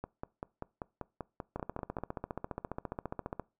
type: two click trains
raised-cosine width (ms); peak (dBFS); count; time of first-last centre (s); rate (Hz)
1; -24 / -22; 11 / 28; 0.04-1.986 / 1.56-3.397; 5.14 / 14.7
effects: noise-tail reverb RT60 0.3 s tail -23 dB re dry